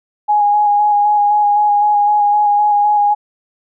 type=tone with vibrato; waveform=sine; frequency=829 Hz; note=G#5; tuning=3 cents flat; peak=-9 dBFS; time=0.28-3.15 s; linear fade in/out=20 ms; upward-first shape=square; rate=3.9 Hz; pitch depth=15 cents each way; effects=none